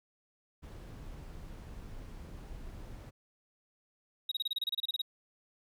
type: noise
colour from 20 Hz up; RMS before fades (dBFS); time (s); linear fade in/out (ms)
brown; -46; 0.62-3.11; 20
type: tone bursts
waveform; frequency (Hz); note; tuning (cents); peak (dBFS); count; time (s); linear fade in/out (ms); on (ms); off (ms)
triangle; 3800; A#7; +33; -29; 14; 4.29-5.018; 5; 26; 28
effects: none